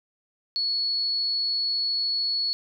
sine tone, 4387 Hz, C#8, 19 cents flat, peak -23 dBFS, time 0.56-2.53 s, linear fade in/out 0 ms, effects none

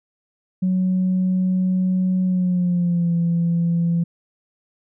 sine tone with pitch glide, 185 to 169.65 Hz, F#3 to F3, 0 to -50 cents, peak -15 dBFS, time 0.62-4.04 s, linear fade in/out 10 ms, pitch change -150 cents, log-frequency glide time 2.24-3.14 s, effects tanh soft clip ceiling -13 dBFS

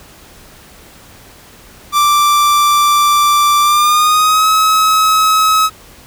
45% pulse tone with pitch glide, 1174.7 to 1281 Hz, D6 to E6, 0 to -50 cents, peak -8 dBFS, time 1.92-5.7 s, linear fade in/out 50 ms, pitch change +150 cents, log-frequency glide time 3.61-4.47 s, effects pink hiss -40 dBFS RMS until 6.06 s

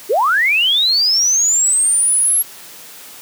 sine linear sweep, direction up, 348.8 to 11380 Hz, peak -11 dBFS, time 0.09-2.43 s, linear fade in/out 20 ms, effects white hiss -37 dBFS RMS until 3.21 s + high-pass 150 Hz 12 dB/octave

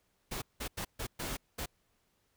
pink noise bursts at uneven times, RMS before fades -38 dBFS, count 6, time 0.31-0.42 / 0.6-0.68 / 0.77-0.85 / 0.99-1.07 / 1.19-1.37 / 1.58-1.66 s, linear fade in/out 10 ms, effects pink hiss -75 dBFS RMS until 2.36 s

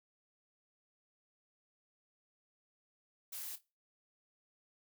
blue noise with echo, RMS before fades -44 dBFS, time 3.32-3.56 s, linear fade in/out 10 ms, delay 27 ms, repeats 2, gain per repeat -14 dB, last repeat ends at 3.614 s, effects noise-tail reverb RT60 0.3 s tail -22 dB re dry

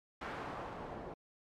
white noise with low-pass filter sweep, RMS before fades -44 dBFS, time 0.21-1.14 s, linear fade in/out 5 ms, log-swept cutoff 1400 to 600 Hz, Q 1.1, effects MP3 96 kbps

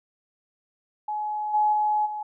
sine tone with level steps, 846 Hz, G#5, 32 cents sharp, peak -26 / -18 / -20 / -29 dBFS, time 1.08-2.23 s, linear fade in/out 5 ms, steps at 1.53 / 1.72 / 2.05 s, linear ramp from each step 20 ms, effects none

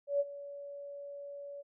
sine tone with ADSR envelope, 568 Hz, C#5, 42 cents sharp, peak -25 dBFS, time 0.07-1.63 s, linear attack 130 ms, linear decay 36 ms, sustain -17 dB, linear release 28 ms, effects none

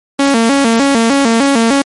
sawtooth tone with vibrato, 251.9 Hz, B3, 34 cents sharp, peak -4 dBFS, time 0.19-1.82 s, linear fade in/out 5 ms, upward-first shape square, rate 3.3 Hz, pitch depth 170 cents each way, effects MP3 48 kbps

